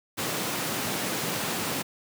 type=high-pass noise; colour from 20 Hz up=pink; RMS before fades=-30 dBFS; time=0.17-1.83 s; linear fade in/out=20 ms; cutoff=130 Hz; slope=24 dB/octave; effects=none